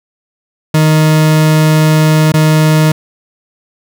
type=tone with dropouts; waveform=40% pulse; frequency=155.56 Hz; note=D#3; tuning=in tune; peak=-5 dBFS; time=0.74-2.92 s; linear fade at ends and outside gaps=5 ms; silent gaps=2.321-2.339 s; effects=none